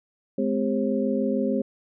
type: tone cluster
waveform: sine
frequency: 210.8 / 257.3 / 399.7 / 538 Hz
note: G#3 / C4 / G4 / C5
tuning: +26 / -29 / +34 / +48 cents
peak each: -26 / -26 / -29 / -28 dBFS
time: 0.38-1.62 s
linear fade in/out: 5 ms
effects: none